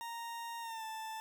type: tone with pitch glide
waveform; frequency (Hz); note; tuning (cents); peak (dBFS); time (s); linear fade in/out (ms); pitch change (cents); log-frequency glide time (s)
40% pulse; 930 to 881.9; A#5 to A5; -4 to +4; -40; 0.01-1.2; 0; -92; 0.61-0.84
effects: none